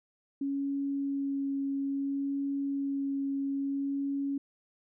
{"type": "tone with vibrato", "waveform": "sine", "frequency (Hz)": 277.2, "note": "C#4", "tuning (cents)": 0, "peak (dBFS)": -29, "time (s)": [0.41, 4.38], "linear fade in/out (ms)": 5, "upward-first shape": "sine", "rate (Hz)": 0.6, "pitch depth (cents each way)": 9, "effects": []}